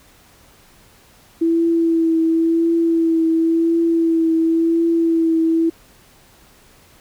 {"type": "tone with vibrato", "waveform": "sine", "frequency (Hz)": 329.6, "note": "E4", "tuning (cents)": 0, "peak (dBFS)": -13, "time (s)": [1.41, 5.7], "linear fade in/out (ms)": 10, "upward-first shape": "triangle", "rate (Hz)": 0.94, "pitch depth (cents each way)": 27, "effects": ["pink hiss -50 dBFS RMS until 7 s"]}